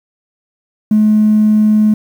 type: tone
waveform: triangle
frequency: 213.8 Hz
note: A3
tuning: 49 cents flat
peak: -3 dBFS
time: 0.91-1.94 s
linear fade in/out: 5 ms
effects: tanh soft clip ceiling -4 dBFS + 7-bit